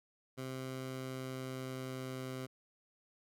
15% pulse tone with pitch glide, 130.81 to 129.98 Hz, C3 to C3, 0 to -11 cents, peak -34 dBFS, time 0.37-2.47 s, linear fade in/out 20 ms, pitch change -11 cents, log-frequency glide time 0.81-2.29 s, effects none

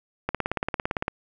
click train, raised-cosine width 0.5 ms, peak -10 dBFS, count 15, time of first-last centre 0.29-1.081 s, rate 17.7 Hz, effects none

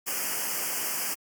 white band-stop noise, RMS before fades -30 dBFS, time 0.06-1.15 s, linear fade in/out 20 ms, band 3100 to 4700 Hz, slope 96 dB/octave, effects high-pass 200 Hz 12 dB/octave + Opus 48 kbps

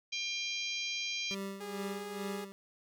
harmonic tone, 798 Hz, G5, 31 cents sharp, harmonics 3 / 4 / 5 / 6 / 7 / 8, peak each -38 / -40 / -42 / -44 / -45 / -46 dBFS, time 0.12-1.35 s, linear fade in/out 10 ms
25% pulse tone with tremolo, 196 Hz, G3, in tune, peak -33 dBFS, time 1.31-2.52 s, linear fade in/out 0 ms, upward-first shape sine, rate 2.3 Hz, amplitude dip 70%
sawtooth tone with pitch glide, 410 to 414.5 Hz, G#4 to G#4, -22 to -3 cents, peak -37 dBFS, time 1.6-2.45 s, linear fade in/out 10 ms, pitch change +19 cents, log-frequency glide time 1.87-2.29 s
effects none

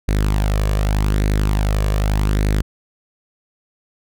sawtooth tone with flanger, 51.3 Hz, G#1, 21 cents flat, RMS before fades -17 dBFS, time 0.08-2.62 s, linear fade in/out 5 ms, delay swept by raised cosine 0.47 to 1.77 ms, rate 0.84 Hz, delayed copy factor +0.5, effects none

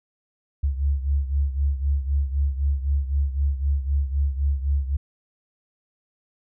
sine beating tone pair, 69.1 / 73 Hz, C#2 / D2, -5 / -10 cents, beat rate 3.9 Hz, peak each -21 / -26 dBFS, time 0.63-4.97 s, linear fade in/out 10 ms, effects none

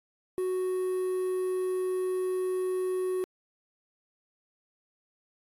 triangle tone with quantisation, 370 Hz, F#4, in tune, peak -25 dBFS, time 0.38-3.24 s, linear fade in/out 0 ms, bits 8, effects AAC 64 kbps

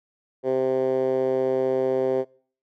10% pulse tone with band-pass filter, 130.81 Hz, C3, in tune, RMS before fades -23 dBFS, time 0.43-2.25 s, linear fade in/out 50 ms, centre 450 Hz, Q 3.6, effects noise-tail reverb RT60 0.5 s tail -24 dB re dry

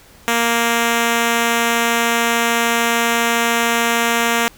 5% pulse tone, 233.1 Hz, A#3, in tune, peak -3 dBFS, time 0.28-4.48 s, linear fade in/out 0 ms, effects pink hiss -46 dBFS RMS until 4.57 s

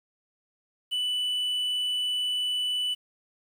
triangle tone with quantisation, 2979 Hz, F#7, 11 cents sharp, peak -24 dBFS, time 0.91-2.95 s, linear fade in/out 20 ms, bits 9, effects none

